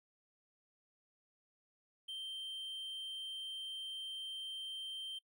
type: tone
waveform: triangle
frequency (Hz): 3136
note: G7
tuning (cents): 0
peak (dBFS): -40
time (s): 2.08-5.19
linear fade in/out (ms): 10
effects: noise-tail reverb RT60 0.1 s tail -23 dB re dry